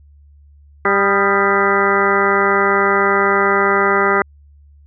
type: harmonic tone with a mistuned harmonic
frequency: 197.8 Hz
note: G3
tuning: 16 cents sharp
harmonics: 1 / 2 / 3 / 4 / 5 / 6 / 7 / 8 / 9 / 10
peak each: -25 / -17 / -24 / -22 / -23 / -18 / -21 / -22 / -28 / -20 dBFS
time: 0.85-4.22 s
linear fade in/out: 2 ms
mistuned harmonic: 6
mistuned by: +63 cents
effects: added 72 Hz sine -43 dBFS peak until 4.86 s